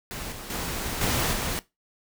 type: noise with level steps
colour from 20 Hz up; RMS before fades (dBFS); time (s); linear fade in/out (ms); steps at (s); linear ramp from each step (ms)
pink; -35 / -39 / -31 / -25 / -29; 0.11-1.59; 0; 0.32 / 0.5 / 1.01 / 1.33; 2
effects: noise-tail reverb RT60 0.2 s tail -18 dB re dry